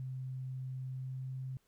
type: tone with pitch glide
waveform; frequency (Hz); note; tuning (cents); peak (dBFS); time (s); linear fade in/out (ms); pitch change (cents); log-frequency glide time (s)
sine; 130 to 130.83; C3 to C3; -11 to 0; -38; 0-1.57; 0; +11; 0.84-1.32
effects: pink hiss -75 dBFS RMS until 1.67 s